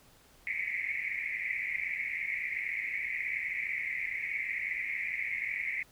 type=band-pass noise; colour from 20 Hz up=pink; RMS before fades=-35 dBFS; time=0.47-5.83 s; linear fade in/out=0 ms; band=2000 to 2300 Hz; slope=96 dB/octave; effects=pink hiss -61 dBFS RMS until 5.91 s